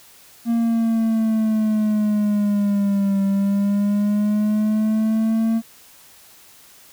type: exponential two-way sweep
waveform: triangle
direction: down then up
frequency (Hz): 233.1 to 196 to 226.9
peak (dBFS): -14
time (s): 0.45-5.62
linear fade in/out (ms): 50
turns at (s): 3.23
effects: white hiss -48 dBFS RMS until 6.92 s